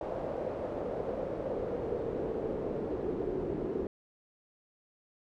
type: noise with band-pass filter sweep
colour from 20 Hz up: brown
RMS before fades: -35 dBFS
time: 0.01-3.87 s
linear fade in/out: 2 ms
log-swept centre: 590 to 380 Hz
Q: 3.4
effects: none